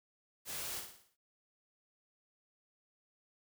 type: noise with echo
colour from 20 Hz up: white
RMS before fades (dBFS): -42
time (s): 0.45-0.83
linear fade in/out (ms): 50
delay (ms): 57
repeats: 6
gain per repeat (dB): -6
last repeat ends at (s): 1.172
effects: none